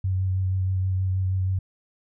sine tone with vibrato, 93.9 Hz, F#2, 26 cents sharp, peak -21 dBFS, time 0.04-1.59 s, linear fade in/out 5 ms, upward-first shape sine, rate 6.3 Hz, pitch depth 17 cents each way, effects none

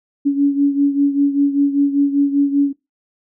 sine beating tone pair, 281.4 / 286.5 Hz, C#4 / D4, +26 / -43 cents, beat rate 5.1 Hz, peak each -13 / -18 dBFS, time 0.25-2.73 s, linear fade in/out 20 ms, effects noise-tail reverb RT60 0.2 s tail -19 dB re dry

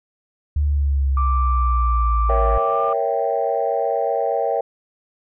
sine exponential sweep, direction down, 74.2 to 53.3 Hz, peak -15 dBFS, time 0.56-2.58 s, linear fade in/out 5 ms
sine tone with pitch glide, 1174.7 to 1192.5 Hz, D6 to D6, 0 to +26 cents, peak -20 dBFS, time 1.17-2.93 s, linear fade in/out 2 ms, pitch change +26 cents, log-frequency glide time 2.68-2.81 s
sine chord, A# diminished seventh, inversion none, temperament equal, 466.2 / 554.4 / 659.3 / 784 Hz, A#4 / C#5 / E5 / G5, 0 / 0 / 0 / 0 cents, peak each -23 dBFS, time 2.29-4.61 s, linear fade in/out 5 ms
effects tanh soft clip ceiling -8 dBFS

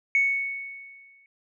sine tone with exponential decay, 2217 Hz, C#7, in tune, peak -16 dBFS, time 0.15-1.26 s, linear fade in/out 1 ms, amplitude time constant 240 ms, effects tanh soft clip ceiling -12 dBFS

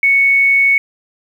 sine tone, 2217 Hz, C#7, in tune, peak -8 dBFS, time 0.03-0.78 s, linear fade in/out 2 ms, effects 7-bit

